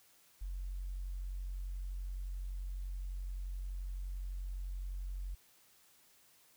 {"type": "tone", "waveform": "sine", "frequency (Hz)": 45.84, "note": "F#1", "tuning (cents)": -15, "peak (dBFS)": -37, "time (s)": [0.41, 5.35], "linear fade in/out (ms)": 10, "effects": ["tanh soft clip ceiling -33 dBFS", "white hiss -66 dBFS RMS until 6.56 s"]}